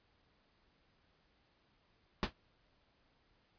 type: noise with exponential decay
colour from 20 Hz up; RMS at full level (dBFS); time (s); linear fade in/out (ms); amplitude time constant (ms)
pink; -28; 2.23-2.33; 0; 20
effects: pink hiss -73 dBFS RMS until 3.58 s + resampled to 11025 Hz